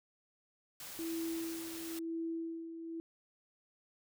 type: noise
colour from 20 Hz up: white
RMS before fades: -47 dBFS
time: 0.8-1.99 s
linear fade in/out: 2 ms
type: tone with tremolo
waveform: sine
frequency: 329.6 Hz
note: E4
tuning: in tune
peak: -35 dBFS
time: 0.99-3 s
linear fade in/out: 0 ms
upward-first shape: sine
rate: 1 Hz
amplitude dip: 60%
effects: none